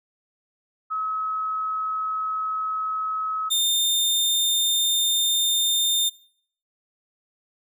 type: tone pair in turn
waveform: sine / sawtooth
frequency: 1283 / 3622 Hz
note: E6 / A7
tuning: -47 / +49 cents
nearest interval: octave + tritone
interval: 1796 cents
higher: second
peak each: -24 / -16 dBFS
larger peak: second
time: 0.9-3.5 / 3.5-6.1 s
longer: neither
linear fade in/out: 20 ms
effects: noise-tail reverb RT60 0.6 s tail -23 dB re dry